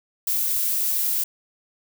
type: noise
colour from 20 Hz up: violet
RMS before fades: -23 dBFS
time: 0.27-1.24 s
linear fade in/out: 5 ms
effects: none